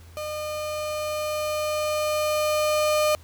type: tone with level ramp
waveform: 35% pulse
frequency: 607 Hz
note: D#5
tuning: 43 cents flat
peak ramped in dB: -28 to -17 dBFS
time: 0.17-3.15 s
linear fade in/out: 0 ms
effects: added 84 Hz sine -45 dBFS peak until 3.23 s + pink hiss -54 dBFS RMS until 3.23 s